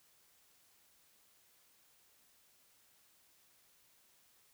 silence, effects white hiss -69 dBFS RMS until 4.53 s

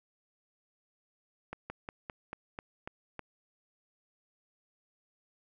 slowing click train, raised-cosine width 0.5 ms, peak -24 dBFS, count 8, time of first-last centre 1.53-3.193 s, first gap 170 ms, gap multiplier 1.11, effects none

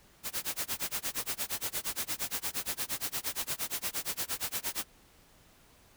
white noise with tremolo, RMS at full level -32 dBFS, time 0.23-4.85 s, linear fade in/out 50 ms, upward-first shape sine, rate 8.6 Hz, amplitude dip 100%, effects pink hiss -61 dBFS RMS until 5.96 s

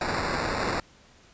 violet noise with sample-and-hold, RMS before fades -28 dBFS, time 0.01-0.8 s, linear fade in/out 2 ms, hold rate 3150 Hz, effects pink hiss -56 dBFS RMS until 1.33 s + resampled to 16000 Hz

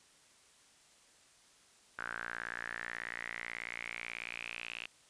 sawtooth tone with band-pass filter sweep, 58.27 Hz, A#1, in tune, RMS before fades -43 dBFS, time 1.98-4.87 s, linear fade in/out 10 ms, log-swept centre 1500 to 2700 Hz, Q 7.2, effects white hiss -64 dBFS RMS until 5.09 s + resampled to 22050 Hz

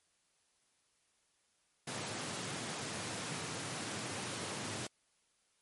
pink high-pass noise, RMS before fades -41 dBFS, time 1.87-4.87 s, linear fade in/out 5 ms, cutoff 100 Hz, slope 48 dB/octave, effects white hiss -75 dBFS RMS until 5.61 s + MP3 48 kbps

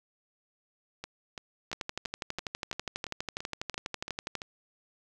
two click trains, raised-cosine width 0.2 ms, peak -21 / -16 dBFS, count 11 / 33, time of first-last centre 1.04-4.418 / 1.73-4.353 s, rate 2.96 / 12.2 Hz, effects none

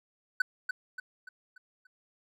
triangle tone with echo, 1507 Hz, F#6, 31 cents sharp, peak -20 dBFS, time 0.4-0.42 s, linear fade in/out 5 ms, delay 290 ms, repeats 5, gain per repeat -7 dB, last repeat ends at 1.87 s, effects none

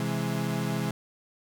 35% pulse chord, C augmented, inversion none, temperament equal, 130.81 / 164.81 / 207.7 Hz, C3 / E3 / G#3, 0 / 0 / 0 cents, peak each -30 dBFS, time 0-0.91 s, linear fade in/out 2 ms, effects none

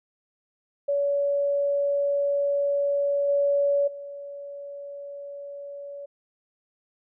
sine tone with level steps, 567 Hz, C#5, 39 cents sharp, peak -21 / -19 / -35 dBFS, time 0.88-6.06 s, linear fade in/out 10 ms, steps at 3.28 / 3.87 s, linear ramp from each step 10 ms, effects none

